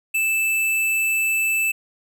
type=tone; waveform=square; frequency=2637 Hz; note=E7; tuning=in tune; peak=-19 dBFS; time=0.14-1.72 s; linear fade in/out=10 ms; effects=none